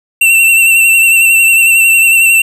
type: tone with vibrato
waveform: square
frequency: 2704 Hz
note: E7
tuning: 43 cents sharp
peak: -5 dBFS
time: 0.21-2.42 s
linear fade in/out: 5 ms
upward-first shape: sine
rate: 11 Hz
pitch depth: 34 cents each way
effects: none